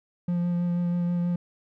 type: tone with vibrato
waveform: triangle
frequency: 174.61 Hz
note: F3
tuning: in tune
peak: -21 dBFS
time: 0.28-1.36 s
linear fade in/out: 5 ms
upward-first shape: sine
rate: 6.2 Hz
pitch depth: 13 cents each way
effects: none